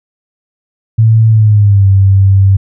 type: tone with pitch glide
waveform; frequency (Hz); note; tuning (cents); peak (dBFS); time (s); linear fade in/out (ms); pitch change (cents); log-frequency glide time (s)
sine; 111.7 to 97.24; A2 to G2; +27 to -13; -3; 0.98-2.57; 10; -240; 1.28-1.87
effects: none